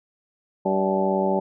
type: harmonic tone with a mistuned harmonic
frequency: 96.2 Hz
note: G2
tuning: 32 cents flat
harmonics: 2 / 3 / 4 / 5 / 6 / 7 / 8 / 9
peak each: -25 / -33 / -25 / -34 / -25 / -33 / -31 / -27 dBFS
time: 0.65-1.4 s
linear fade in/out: 10 ms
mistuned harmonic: 7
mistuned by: -64 cents
effects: none